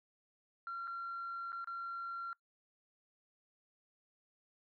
sine tone with dropouts, 1372 Hz, F6, 31 cents flat, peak -38 dBFS, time 0.67-2.33 s, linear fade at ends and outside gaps 1 ms, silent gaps 0.873-0.877 / 1.52-1.528 / 1.644-1.673 s, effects noise-tail reverb RT60 0.1 s tail -23 dB re dry + tanh soft clip ceiling -36 dBFS

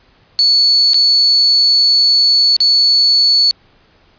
sine tone with dropouts, 4435 Hz, C#8, in tune, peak -7 dBFS, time 0.39-3.51 s, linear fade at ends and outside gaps 0 ms, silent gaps 0.934-0.943 / 2.565-2.604 s, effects pink hiss -51 dBFS RMS until 4.18 s + resampled to 11025 Hz

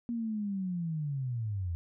sine linear sweep, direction down, 239 to 81.9 Hz, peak -31 dBFS, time 0.09-1.75 s, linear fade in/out 0 ms, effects none

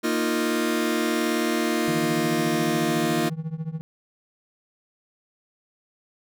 sawtooth chord, Bb suspended fourth, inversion none, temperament just, 233.1 / 310.8 / 349.6 Hz, Bb3 / Eb4 / F4, 0 / -2 / +2 cents, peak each -22 dBFS, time 0.03-3.3 s, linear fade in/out 20 ms
triangle tone with tremolo, 160 Hz, D#3, 49 cents sharp, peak -22 dBFS, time 1.88-3.81 s, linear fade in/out 0 ms, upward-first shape triangle, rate 14 Hz, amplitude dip 95%
effects none

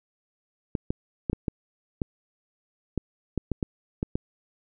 clicks, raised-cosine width 3 ms, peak -13 dBFS, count 12, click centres 0.752 / 0.905 / 1.298 / 1.331 / 1.482 / 2.018 / 2.977 / 3.377 / 3.517 / 3.628 / 4.029 / 4.155 s, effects none

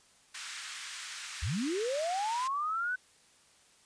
pink band-pass noise, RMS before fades -43 dBFS, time 0.34-2.48 s, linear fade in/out 10 ms, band 1400 to 9100 Hz, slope 24 dB/octave
sine linear sweep, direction up, 60 to 1523 Hz, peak -30 dBFS, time 1.42-2.96 s, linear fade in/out 10 ms
effects white hiss -63 dBFS RMS until 3.85 s + resampled to 22050 Hz

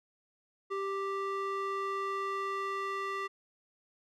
square tone with band-pass filter sweep, 392 Hz, G4, in tune, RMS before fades -35 dBFS, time 0.7-3.28 s, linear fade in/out 20 ms, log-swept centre 870 to 1500 Hz, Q 1.6, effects none

